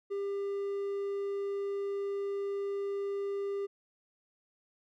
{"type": "tone", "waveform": "triangle", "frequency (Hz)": 399, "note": "G4", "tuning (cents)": 31, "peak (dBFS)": -30, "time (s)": [0.1, 3.67], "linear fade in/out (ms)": 20, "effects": []}